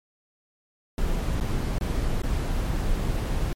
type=noise with dropouts; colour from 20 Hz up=brown; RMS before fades=-25 dBFS; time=0.98-3.53 s; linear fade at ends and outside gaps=1 ms; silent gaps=1.401-1.409 / 1.784-1.81 / 2.219-2.234 s; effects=MP3 64 kbps